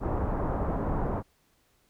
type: low-pass noise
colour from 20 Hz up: pink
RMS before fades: -29 dBFS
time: 0-1.23 s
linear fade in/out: 50 ms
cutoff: 1100 Hz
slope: 24 dB/octave
effects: pink hiss -68 dBFS RMS until 1.89 s